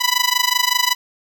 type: tone with amplitude modulation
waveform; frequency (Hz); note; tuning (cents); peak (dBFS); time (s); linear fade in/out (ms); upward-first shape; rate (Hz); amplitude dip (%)
10% pulse; 991; B5; +6; -3; 0-0.95; 20; sine; 25.3; 90
effects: none